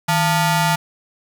sawtooth ring-modulated tone, 523.3 Hz, C5, in tune, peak -8 dBFS, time 0.08-0.76 s, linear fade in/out 10 ms, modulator 364 Hz, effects none

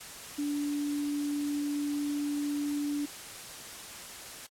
sine tone in noise, 290 Hz, D4, 22 cents flat, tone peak -29 dBFS, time 0.38-3.06 s, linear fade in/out 10 ms, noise white, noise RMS -44 dBFS, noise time 0-4.47 s, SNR +12 dB, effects low-pass 11000 Hz 12 dB/octave + AAC 64 kbps

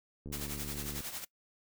click train, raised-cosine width 3 ms, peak -31 dBFS, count 55, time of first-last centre 0.26-1.006 s, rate 72.4 Hz
white noise with tremolo, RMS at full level -39 dBFS, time 0.32-1.25 s, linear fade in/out 10 ms, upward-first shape sine, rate 11 Hz, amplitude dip 60%
effects noise-tail reverb RT60 0.1 s tail -22 dB re dry

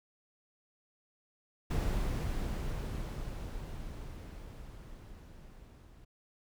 brown noise with level ramp, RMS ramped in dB -31 to -55 dBFS, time 1.7-6.05 s, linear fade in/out 10 ms, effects none

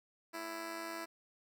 10% pulse tone with amplitude modulation, 331.6 Hz, E4, 10 cents sharp, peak -30 dBFS, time 0.33-1.06 s, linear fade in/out 20 ms, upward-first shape sine, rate 100 Hz, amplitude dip 55%, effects none

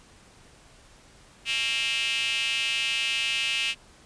square tone with high-pass filter, 124 Hz, B2, 7 cents sharp, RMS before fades -27 dBFS, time 1.45-3.75 s, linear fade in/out 50 ms, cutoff 2700 Hz, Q 6.5, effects pink hiss -54 dBFS RMS until 4.05 s + resampled to 22050 Hz

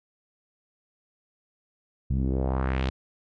sawtooth tone with low-pass filter sweep, 65.41 Hz, C2, in tune, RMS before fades -26 dBFS, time 2.1-2.9 s, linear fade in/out 5 ms, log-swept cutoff 150 to 4200 Hz, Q 1.9, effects none

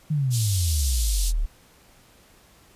sine exponential sweep, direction down, 157.9 to 34.65 Hz, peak -20 dBFS, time 0.1-1.46 s, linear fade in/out 10 ms
white band-pass noise, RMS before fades -31 dBFS, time 0.3-1.33 s, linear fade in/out 50 ms, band 3600 to 11000 Hz, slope 24 dB/octave
effects pink hiss -55 dBFS RMS until 2.75 s + resampled to 32000 Hz

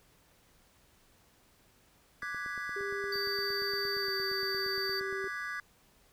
triangle chord, G# half-diminished seventh, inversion second, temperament equal, 1174.7 / 1480 / 1661.2 / 1975.5 Hz, D6 / F#6 / G#6 / B6, 0 / 0 / 0 / 0 cents, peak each -41 / -41 / -37 / -41 dBFS, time 2.22-5.6 s, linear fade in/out 2 ms
click train, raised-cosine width 2 ms, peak -37 dBFS, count 27, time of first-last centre 2.23-5.243 s, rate 8.63 Hz
sine tone with pitch glide, 399.6 to 388.2 Hz, G4 to G4, +33 to -17 cents, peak -36 dBFS, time 2.76-5.28 s, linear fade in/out 5 ms, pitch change -50 cents, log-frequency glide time 3.98-4.11 s
triangle tone, 4629 Hz, D8, 26 cents flat, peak -33 dBFS, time 3.12-5 s, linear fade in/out 5 ms
effects pink hiss -65 dBFS RMS until 6.12 s

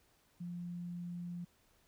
sine tone, 174.61 Hz, F3, in tune, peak -40 dBFS, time 0.4-1.45 s, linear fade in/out 10 ms, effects pink hiss -71 dBFS RMS until 1.87 s

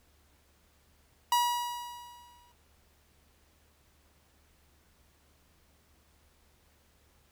45% pulse tone with exponential decay, 965 Hz, B5, 40 cents flat, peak -22 dBFS, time 1.32-2.52 s, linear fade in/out 2 ms, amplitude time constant 260 ms, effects added 73 Hz sine -67 dBFS peak until 7.31 s + pink hiss -67 dBFS RMS until 7.31 s

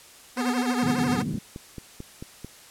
square tone with tremolo, 246.9 Hz, B3, in tune, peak -22 dBFS, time 0.36-1.24 s, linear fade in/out 50 ms, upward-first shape sine, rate 9.6 Hz, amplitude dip 55%
15% pulse tone with vibrato, 466.2 Hz, A#4, in tune, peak -24 dBFS, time 0.37-1.22 s, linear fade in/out 2 ms, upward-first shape sine, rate 12 Hz, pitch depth 240 cents each way
pink band-pass noise, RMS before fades -29 dBFS, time 0.82-1.39 s, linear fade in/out 10 ms, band 130 to 250 Hz, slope 24 dB/octave
click train, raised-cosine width 3 ms, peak -23 dBFS, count 6, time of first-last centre 1.34-2.446 s, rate 4.52 Hz
effects white hiss -49 dBFS RMS until 2.7 s + low-pass 11000 Hz 12 dB/octave

